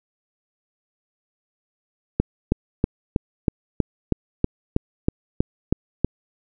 click train, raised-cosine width 3 ms, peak -4 dBFS, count 13, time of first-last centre 2.2-6.046 s, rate 3.12 Hz, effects none

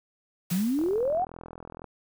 white noise with exponential decay, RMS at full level -34 dBFS, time 0.5-1.19 s, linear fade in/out 5 ms, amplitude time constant 150 ms
sine exponential sweep, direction up, 168.4 to 784 Hz, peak -23 dBFS, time 0.51-1.25 s, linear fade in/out 10 ms
click train, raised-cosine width 1 ms, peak -27 dBFS, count 45, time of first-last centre 0.79-1.843 s, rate 41.8 Hz
effects none

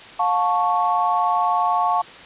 sine chord, F augmented, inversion none, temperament equal with one note detuned, 711.9 / 880 / 1108.7 Hz, F5 / A5 / C#6, +33 / 0 / 0 cents, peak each -21 dBFS, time 0.19-2.02 s, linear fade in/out 10 ms, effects white hiss -40 dBFS RMS until 2.25 s + resampled to 8000 Hz

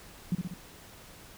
sine tone with echo, 177.6 Hz, F3, 29 cents sharp, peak -24 dBFS, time 0.32-0.35 s, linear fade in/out 2 ms, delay 63 ms, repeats 3, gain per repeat -4 dB, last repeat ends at 0.539 s, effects pink hiss -51 dBFS RMS until 1.37 s

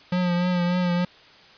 square tone with vibrato, 177.9 Hz, F3, 32 cents sharp, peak -21 dBFS, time 0.12-1.05 s, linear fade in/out 5 ms, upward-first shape triangle, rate 3.4 Hz, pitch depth 39 cents each way, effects white hiss -50 dBFS RMS until 1.57 s + resampled to 11025 Hz

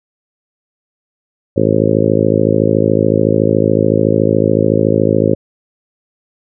harmonic tone, 53.8 Hz, A1, 38 cents flat, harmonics 2 / 3 / 4 / 5 / 6 / 7 / 8 / 9 / 10, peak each -18 / -18 / -18 / -18 / -18 / -18 / -18 / -18 / -18 dBFS, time 1.56-5.35 s, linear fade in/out 10 ms, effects none

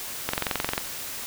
click train, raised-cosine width 0.3 ms, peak -8 dBFS, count 12, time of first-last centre 0.29-0.779 s, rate 22.5 Hz, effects white hiss -35 dBFS RMS until 1.26 s

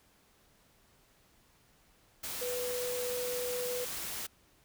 sine tone in noise, 493.9 Hz, B4, in tune, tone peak -34 dBFS, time 2.41-3.85 s, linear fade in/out 10 ms, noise white, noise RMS -39 dBFS, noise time 2.23-4.27 s, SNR +2 dB, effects pink hiss -66 dBFS RMS until 4.64 s

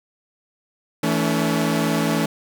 sawtooth tone cluster, 163.2 / 219.6 / 283.9 Hz, E3 / A3 / C#4, -17 / -3 / +41 cents, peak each -19 dBFS, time 1.03-2.26 s, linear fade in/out 5 ms, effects 8-bit

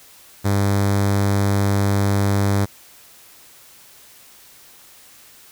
sawtooth tone with notch filter, 100 Hz, G2, 35 cents sharp, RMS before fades -18 dBFS, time 0.44-2.66 s, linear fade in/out 20 ms, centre 2800 Hz, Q 1.8, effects white hiss -47 dBFS RMS until 5.51 s

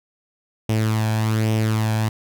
sawtooth tone with flanger, 109.7 Hz, A2, 5 cents flat, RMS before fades -20 dBFS, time 0.69-2.09 s, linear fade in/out 5 ms, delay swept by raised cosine 0.34 to 1.24 ms, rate 1.2 Hz, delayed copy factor +0.55, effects none

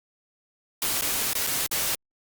white noise with dropouts, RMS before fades -26 dBFS, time 0.82-1.95 s, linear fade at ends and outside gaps 2 ms, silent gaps 1.011-1.02 / 1.333-1.352 / 1.467-1.471 / 1.665-1.713 s, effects Opus 48 kbps

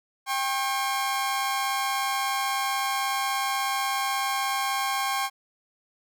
sawtooth tone pair together, 793 / 1082.8 Hz, G5 / C#6, +20 / -41 cents, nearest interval perfect fourth, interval 539 cents, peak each -24 dBFS, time 0.26-5.3 s, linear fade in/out 50 ms, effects none

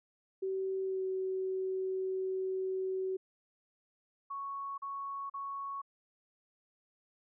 sine tone with pitch glide, 382.1 to 377.5 Hz, G4 to F#4, -44 to +35 cents, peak -32 dBFS, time 0.42-3.17 s, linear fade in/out 10 ms, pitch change -21 cents, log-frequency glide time 0.83-1.03 s
sine tone bursts, 1108.7 Hz, C#6, in tune, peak -37 dBFS, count 3, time 4.3-5.818 s, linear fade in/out 10 ms, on 480 ms, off 39 ms
effects none

